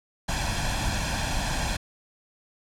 pink noise with comb filter, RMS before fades -27 dBFS, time 0.28-1.77 s, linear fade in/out 10 ms, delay 1.2 ms, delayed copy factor +0.7, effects low-pass 8000 Hz 12 dB/octave

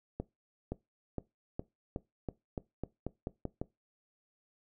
accelerating click train, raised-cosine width 2 ms, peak -22 dBFS, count 12, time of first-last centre 0.2-3.615 s, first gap 520 ms, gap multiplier 0.89, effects noise-tail reverb RT60 0.2 s tail -20 dB re dry

